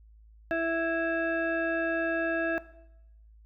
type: tone with frequency modulation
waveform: sine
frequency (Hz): 659.3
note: E5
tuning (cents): 0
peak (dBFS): -25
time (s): 0.51-2.58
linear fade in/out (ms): 0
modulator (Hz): 990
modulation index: 1.1
effects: noise-tail reverb RT60 0.8 s tail -17 dB re dry + added 54 Hz sine -52 dBFS peak until 3.45 s